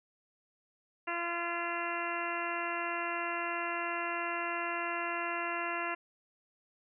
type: harmonic tone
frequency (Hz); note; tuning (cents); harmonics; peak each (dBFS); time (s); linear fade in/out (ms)
342.9; F4; -32; 1 / 2 / 3 / 4 / 5 / 6 / 7 / 8; -42 / -40 / -39 / -40 / -41 / -42 / -46 / -41; 1.07-5.95; 10
effects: none

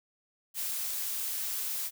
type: noise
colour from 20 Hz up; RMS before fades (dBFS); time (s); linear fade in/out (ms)
blue; -34; 0.54-1.91; 50
effects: none

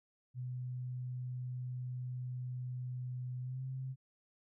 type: tone with pitch glide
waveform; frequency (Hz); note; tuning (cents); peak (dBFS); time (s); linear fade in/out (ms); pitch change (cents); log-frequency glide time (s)
sine; 125.6 to 131.16; B2 to C3; +30 to +5; -38; 0.34-3.96; 50; +75; 3.41-3.63
effects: none

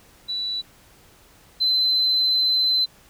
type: tone pair in turn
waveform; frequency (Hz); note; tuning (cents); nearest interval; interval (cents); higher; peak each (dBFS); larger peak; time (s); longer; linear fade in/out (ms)
sine; 3951 / 4057; B7 / B7; 0 / +46; unison; 46; second; -24 / -16; second; 0.28-0.62 / 1.6-2.86; second; 20
effects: tanh soft clip ceiling -12 dBFS + pink hiss -53 dBFS RMS until 3.09 s

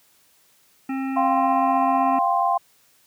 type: harmonic tone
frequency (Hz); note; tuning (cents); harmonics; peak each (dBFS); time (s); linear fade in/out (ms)
267.2; C4; +36; 1 / 3 / 5 / 7 / 9 / 10; -24 / -34 / -38 / -41 / -43 / -44; 0.89-2.19; 5
type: chord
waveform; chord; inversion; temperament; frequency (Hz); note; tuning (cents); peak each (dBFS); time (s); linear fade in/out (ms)
sine; F suspended second; none; just; 698.5 / 785.8 / 1047.7; F5 / G5 / C6; 0 / +4 / +2; -22; 1.16-2.58; 10
effects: white hiss -59 dBFS RMS until 3.06 s + high-pass 60 Hz 12 dB/octave

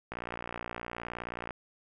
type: click train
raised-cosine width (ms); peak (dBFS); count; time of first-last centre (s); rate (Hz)
0.5; -22; 83; 0.12-1.507; 59.1
effects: none

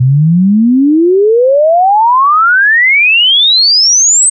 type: exponential sweep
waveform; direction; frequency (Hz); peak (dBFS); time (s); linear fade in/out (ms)
sine; up; 123 to 8372; -4; 0-4.3; 10
effects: none

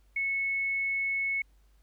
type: tone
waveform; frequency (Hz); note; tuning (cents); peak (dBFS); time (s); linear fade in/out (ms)
sine; 2200; C#7; -14; -27; 0.16-1.42; 5
effects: added 50 Hz sine -59 dBFS peak until 1.82 s + pink hiss -72 dBFS RMS until 1.82 s

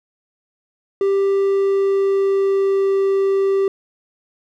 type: tone with pitch glide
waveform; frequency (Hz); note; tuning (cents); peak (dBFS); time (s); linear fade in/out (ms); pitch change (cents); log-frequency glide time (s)
triangle; 393.5 to 390.6; G4 to G4; +7 to -6; -12; 1.01-3.68; 2; -13; 1.3-2.96
effects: none

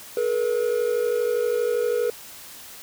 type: tone pair together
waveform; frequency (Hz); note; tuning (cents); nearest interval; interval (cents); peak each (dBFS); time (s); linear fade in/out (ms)
triangle; 429.1 / 481.6; A4 / B4; -43 / -44; major second; 199; -23 / -20; 0.17-2.1; 2
effects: white hiss -42 dBFS RMS until 2.82 s

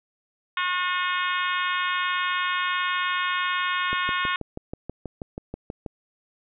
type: harmonic tone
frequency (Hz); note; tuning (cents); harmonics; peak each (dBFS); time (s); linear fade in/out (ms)
361.4; F#4; -41; 3 / 4 / 5 / 6 / 7 / 8 / 9 / 10; -27 / -29 / -31 / -33 / -34 / -35 / -36 / -37; 0.57-4.36; 2
type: click train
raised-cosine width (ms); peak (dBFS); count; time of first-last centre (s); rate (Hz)
2; -19; 13; 3.93-5.862; 6.21
effects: none

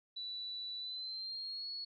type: tone with pitch glide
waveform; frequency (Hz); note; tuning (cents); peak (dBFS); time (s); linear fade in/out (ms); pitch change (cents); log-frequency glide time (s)
sine; 3957 to 4365; B7 to C#8; +3 to -28; -40; 0.16-1.85; 10; +169; 0.78-1.69
effects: none

